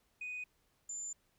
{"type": "tone pair in turn", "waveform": "sine", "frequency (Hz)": [2489, 7132], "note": ["D#7", "A8"], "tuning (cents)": [0, 22], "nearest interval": "octave + tritone", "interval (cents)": 1822, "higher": "second", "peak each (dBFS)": [-38, -38], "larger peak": "neither", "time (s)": [[0.21, 0.44], [0.89, 1.13]], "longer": "second", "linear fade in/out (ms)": 5, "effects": ["tanh soft clip ceiling -37 dBFS", "pink hiss -75 dBFS RMS until 1.38 s"]}